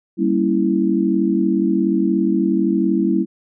sine chord, G diminished seventh, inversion none, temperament equal, 196 / 233.1 / 277.2 / 329.6 Hz, G3 / Bb3 / Db4 / Fb4, 0 / 0 / 0 / 0 cents, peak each -19 / -22 / -22 / -18 dBFS, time 0.17-3.26 s, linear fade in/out 50 ms, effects none

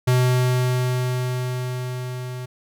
square tone with level ramp, 126 Hz, B2, 35 cents sharp, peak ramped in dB -15 to -30 dBFS, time 0.07-2.46 s, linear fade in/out 10 ms, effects none

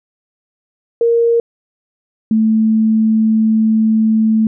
sine tone pair in turn, 466.2 / 220 Hz, A#4 / A3, 0 / 0 cents, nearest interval octave + minor second, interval 1300 cents, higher first, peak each -9 dBFS, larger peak neither, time 1.01-1.4 / 2.31-4.47 s, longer second, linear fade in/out 2 ms, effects none

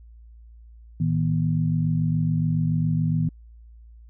sine tone cluster, 111.3 / 158.4 / 241.5 Hz, A2 / D#3 / B3, +20 / +31 / -39 cents, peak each -26 / -21 / -29 dBFS, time 1-3.29 s, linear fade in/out 5 ms, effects added 57 Hz sine -44 dBFS peak until 4.09 s

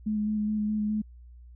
sine tone with vibrato, 212 Hz, G#3, 36 cents sharp, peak -25 dBFS, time 0.06-1.02 s, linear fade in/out 10 ms, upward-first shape square, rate 4.8 Hz, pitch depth 14 cents each way, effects added 60 Hz sine -46 dBFS peak until 1.55 s

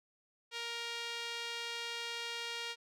sawtooth tone with band-pass filter, 468.1 Hz, A#4, 7 cents sharp, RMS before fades -41 dBFS, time 0.51-2.76 s, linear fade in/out 50 ms, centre 3300 Hz, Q 1.4, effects none

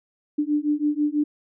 sine beating tone pair, 293.7 / 299.8 Hz, D4 / D4, 0 / +36 cents, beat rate 6.1 Hz, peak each -23 dBFS, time 0.38-1.24 s, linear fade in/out 10 ms, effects none

